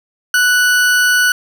40% pulse tone, 1480 Hz, F#6, in tune, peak -9 dBFS, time 0.34-1.32 s, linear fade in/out 2 ms, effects none

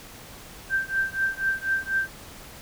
sine tone with tremolo, 1568 Hz, G6, in tune, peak -19 dBFS, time 0.69-2.09 s, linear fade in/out 50 ms, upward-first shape triangle, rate 4.1 Hz, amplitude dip 100%, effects pink hiss -44 dBFS RMS until 2.61 s

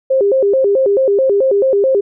sine tone with vibrato, 461.4 Hz, A#4, 18 cents flat, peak -9 dBFS, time 0.1-2.01 s, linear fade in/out 10 ms, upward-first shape square, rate 4.6 Hz, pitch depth 240 cents each way, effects none

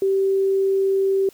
sine tone, 388.1 Hz, G4, 17 cents flat, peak -16 dBFS, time 0.02-1.29 s, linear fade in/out 2 ms, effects white hiss -52 dBFS RMS until 1.33 s

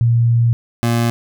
sine / 25% pulse tone pair in turn, 117.4 / 117.4 Hz, A#2 / A#2, +13 / +13 cents, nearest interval unison, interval 0 cents, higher neither, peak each -10 dBFS, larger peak neither, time 0.01-0.53 / 0.83-1.1 s, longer first, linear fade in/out 0 ms, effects none

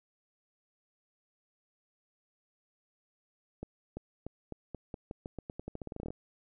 accelerating click train, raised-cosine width 2 ms, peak -26 dBFS, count 22, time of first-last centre 3.63-6.105 s, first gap 340 ms, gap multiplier 0.87, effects none

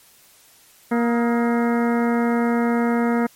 harmonic tone with a mistuned harmonic, 235.6 Hz, A#3, 19 cents sharp, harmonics 1 / 2 / 3 / 4 / 5 / 6 / 7 / 8 / 9, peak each -18 / -24 / -28 / -30 / -32 / -34 / -35 / -36 / -37 dBFS, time 0.91-3.27 s, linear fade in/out 10 ms, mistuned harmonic 5, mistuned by +120 cents, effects white hiss -52 dBFS RMS until 3.35 s + MP3 64 kbps

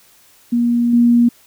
sine tone with level steps, 238 Hz, A#3, 36 cents sharp, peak -12 / -8 dBFS, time 0.52-1.29 s, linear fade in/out 10 ms, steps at 0.93 s, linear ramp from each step 5 ms, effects white hiss -50 dBFS RMS until 1.46 s

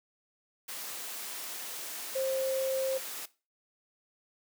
sine tone in noise, 530 Hz, C5, 22 cents sharp, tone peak -28 dBFS, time 2.15-2.98 s, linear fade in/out 10 ms, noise white, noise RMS -40 dBFS, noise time 0.68-3.26 s, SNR +9 dB, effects noise-tail reverb RT60 0.3 s tail -18 dB re dry + high-pass 300 Hz 12 dB/octave

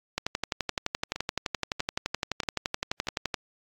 two click trains, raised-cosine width 0.2 ms, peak -17 / -10 dBFS, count 4 / 38, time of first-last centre 1.16-3.071 / 0.18-3.342 s, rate 1.57 / 11.7 Hz, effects AAC 64 kbps

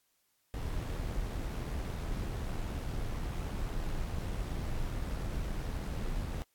brown noise with amplitude modulation, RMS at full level -34 dBFS, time 0.54-6.42 s, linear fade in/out 0 ms, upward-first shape sine, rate 81 Hz, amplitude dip 35%, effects white hiss -75 dBFS RMS until 6.54 s + AAC 64 kbps

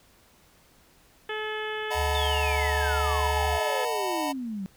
harmonic tone, 430.5 Hz, A4, 38 cents flat, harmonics 1 / 2 / 3 / 4 / 5 / 6 / 7 / 8, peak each -33 / -38 / -40 / -35 / -42 / -43 / -41 / -44 dBFS, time 1.29-3.85 s, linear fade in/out 5 ms
square chord, B dominant seventh, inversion first, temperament just, 617.4 / 740.8 / 889 / 987.8 Hz, D#5 / F#5 / A5 / B5, -14 / +2 / +18 / 0 cents, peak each -34 dBFS, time 1.9-4.33 s, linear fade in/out 20 ms
sine tone with vibrato, 73.42 Hz, D2, in tune, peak -27 dBFS, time 1.94-3.6 s, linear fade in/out 50 ms, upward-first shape square, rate 2.8 Hz, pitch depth 10 cents each way
sine exponential sweep, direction down, 3642 to 185 Hz, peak -30 dBFS, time 2.15-4.66 s, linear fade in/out 0 ms
effects pink hiss -59 dBFS RMS until 4.76 s

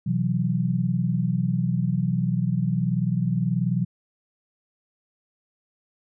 sine chord, B suspended fourth, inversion none, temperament equal with one note detuned, 126.28 / 164.81 / 185 Hz, B2 / E3 / F#3, +39 / 0 / 0 cents, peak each -25 dBFS, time 0.06-3.85 s, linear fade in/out 10 ms, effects none

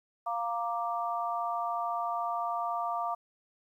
sine chord, Bb major, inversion second, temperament equal, 698.5 / 932.3 / 1174.7 Hz, F5 / Bb5 / D6, 0 / 0 / 0 cents, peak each -33 / -36 / -34 dBFS, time 0.26-3.15 s, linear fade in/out 10 ms, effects 11-bit

